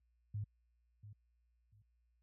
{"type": "tone with echo", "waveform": "sine", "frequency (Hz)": 104.1, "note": "G#2", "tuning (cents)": 5, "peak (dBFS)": -37, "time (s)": [0.34, 0.44], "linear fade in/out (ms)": 5, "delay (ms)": 690, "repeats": 2, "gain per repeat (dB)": -13, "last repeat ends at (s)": 1.82, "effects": ["added 59 Hz sine -70 dBFS peak until 2.22 s", "high-pass 60 Hz 12 dB/octave"]}